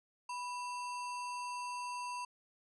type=tone with sample-and-hold; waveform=sine; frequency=984 Hz; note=B5; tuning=7 cents flat; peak=-38 dBFS; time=0.29-2.25 s; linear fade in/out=5 ms; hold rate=3675 Hz; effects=resampled to 24000 Hz